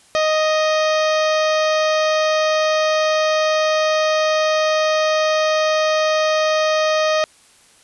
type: harmonic tone with a mistuned harmonic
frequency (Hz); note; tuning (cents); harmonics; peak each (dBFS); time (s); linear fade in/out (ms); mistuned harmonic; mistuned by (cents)
622.3; D#5; 0; 1 / 2 / 3 / 4 / 5 / 6 / 7 / 8 / 9 / 10; -16 / -22 / -26 / -28 / -30 / -32 / -33 / -34 / -35 / -36; 0.15-7.24; 0; 5; +32
effects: white hiss -51 dBFS RMS until 7.83 s + resampled to 24000 Hz